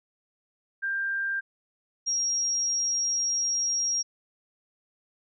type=tone pair in turn; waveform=sine; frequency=1589 / 5623 Hz; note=G6 / F8; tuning=+23 / +11 cents; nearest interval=octave + minor seventh; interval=2188 cents; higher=second; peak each=-26 / -24 dBFS; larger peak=second; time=0.82-1.41 / 2.06-4.03 s; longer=second; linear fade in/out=20 ms; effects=none